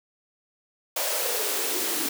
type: noise with high-pass filter sweep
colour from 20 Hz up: white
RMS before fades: -27 dBFS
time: 0.96-2.09 s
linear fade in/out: 5 ms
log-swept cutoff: 610 to 280 Hz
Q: 5.1
effects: none